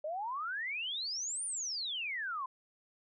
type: exponential two-way sweep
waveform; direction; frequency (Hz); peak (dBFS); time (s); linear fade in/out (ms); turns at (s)
sine; up then down; 587.3 to 9580 to 1009; -35; 0.04-2.46; 5; 1.45
effects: none